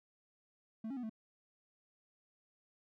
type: tone with pitch steps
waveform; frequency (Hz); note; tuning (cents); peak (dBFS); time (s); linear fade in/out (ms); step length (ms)
triangle; 221.6 / 274.3 / 247.2 / 219.9; A3 / C#4 / B3 / A3; +13 / -18 / +2 / -1; -37; 0.84-1.096; 5; 64
effects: none